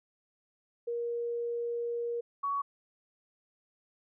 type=tone pair in turn; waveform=sine; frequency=472.3 / 1123.3 Hz; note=A#4 / C#6; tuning=+23 / +23 cents; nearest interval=octave + minor third; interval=1500 cents; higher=second; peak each=-31 / -29 dBFS; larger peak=second; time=0.87-2.21 / 2.43-2.62 s; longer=first; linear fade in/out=10 ms; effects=none